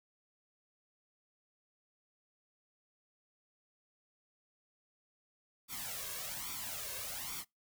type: noise with flanger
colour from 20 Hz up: white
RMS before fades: -42 dBFS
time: 5.68-7.45 s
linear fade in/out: 50 ms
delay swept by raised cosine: 0.87 to 1.87 ms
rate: 1.2 Hz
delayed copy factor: +0.75
effects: noise-tail reverb RT60 0.2 s tail -26 dB re dry